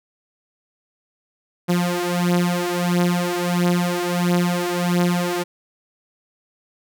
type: beating tone pair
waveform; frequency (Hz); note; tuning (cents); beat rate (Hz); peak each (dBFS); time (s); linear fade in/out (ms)
sawtooth; 175.4 / 176.9; F3 / F3; +8 / +23; 1.5; -17; 1.68-5.44; 20
effects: none